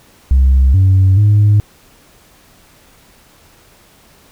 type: tone with pitch steps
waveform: sine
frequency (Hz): 66 / 95.2 / 104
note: C2 / F#2 / G#2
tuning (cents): +16 / +50 / +3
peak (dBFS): -4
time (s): 0.31-1.6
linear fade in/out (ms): 0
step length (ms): 430
effects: tanh soft clip ceiling -4 dBFS + pink hiss -47 dBFS RMS until 4.31 s